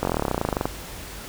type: slowing click train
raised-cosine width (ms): 1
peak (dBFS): -8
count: 21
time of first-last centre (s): 0.03-0.655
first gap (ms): 21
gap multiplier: 1.04
effects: added 50 Hz sine -41 dBFS peak until 1.28 s + pink hiss -38 dBFS RMS until 1.28 s